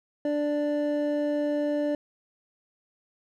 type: tone pair together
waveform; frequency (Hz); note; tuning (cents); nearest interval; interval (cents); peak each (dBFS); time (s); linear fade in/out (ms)
triangle; 294 / 588; D4 / D5; +2 / +2; octave; 1200; -25; 0.25-1.95; 2
effects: none